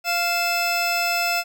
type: tone pair together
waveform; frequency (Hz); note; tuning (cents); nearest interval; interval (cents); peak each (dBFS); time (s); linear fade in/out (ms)
25% pulse; 696.6 / 2630; F5 / E7; -5 / -5; octave + major seventh; 2300; -19; 0.04-1.44; 50
effects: none